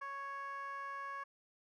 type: tone with band-pass filter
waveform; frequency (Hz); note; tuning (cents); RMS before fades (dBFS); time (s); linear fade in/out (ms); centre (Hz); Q
15% pulse; 554.4; C#5; 0; -44; 0.01-1.24; 10; 1300; 7
effects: none